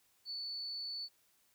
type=tone; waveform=sine; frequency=4468 Hz; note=C#8; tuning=13 cents sharp; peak=-39 dBFS; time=0.25-1.09 s; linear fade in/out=50 ms; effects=white hiss -72 dBFS RMS until 1.54 s